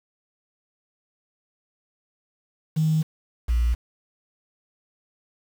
triangle tone pair in turn, 157.3 / 58.77 Hz, D#3 / A#1, +19 / +15 cents, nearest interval octave + perfect fourth, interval 1704 cents, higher first, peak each -14 dBFS, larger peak neither, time 2.76-3.03 / 3.48-3.75 s, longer neither, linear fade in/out 20 ms, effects tanh soft clip ceiling -16 dBFS + 7-bit

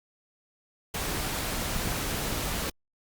pink noise, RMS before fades -31 dBFS, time 0.94-2.7 s, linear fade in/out 5 ms
clicks, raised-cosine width 5 ms, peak -20 dBFS, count 4, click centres 1.764 / 1.874 / 2.146 / 2.325 s
effects Opus 48 kbps

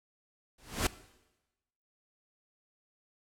pink noise with exponential growth, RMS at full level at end -25 dBFS, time 0.58-0.87 s, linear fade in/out 5 ms, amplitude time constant 63 ms, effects noise-tail reverb RT60 1.0 s tail -18 dB re dry + low-pass 12000 Hz 12 dB/octave

